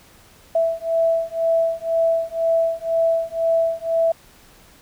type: beating tone pair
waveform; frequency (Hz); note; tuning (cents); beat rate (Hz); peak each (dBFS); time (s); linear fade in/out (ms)
sine; 659 / 661; E5 / E5; -1 / +5; 2; -20; 0.55-4.12; 5
effects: pink hiss -50 dBFS RMS until 4.81 s